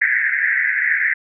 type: band-pass noise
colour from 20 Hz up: white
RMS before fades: -18 dBFS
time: 0.01-1.14 s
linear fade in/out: 10 ms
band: 1600 to 2100 Hz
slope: 96 dB/octave
effects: none